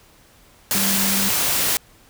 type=tone in noise; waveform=sine; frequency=196 Hz; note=G3; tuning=in tune; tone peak=-24 dBFS; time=0.75-1.29 s; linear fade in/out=0 ms; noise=white; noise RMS=-20 dBFS; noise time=0.71-1.77 s; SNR=-7 dB; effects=pink hiss -52 dBFS RMS until 2.09 s